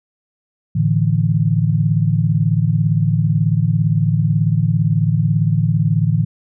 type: chord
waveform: sine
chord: A suspended fourth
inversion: none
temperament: equal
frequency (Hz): 110 / 146.83 / 164.81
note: A2 / D3 / E3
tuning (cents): 0 / 0 / 0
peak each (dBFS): -17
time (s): 0.75-6.25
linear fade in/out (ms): 10
effects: none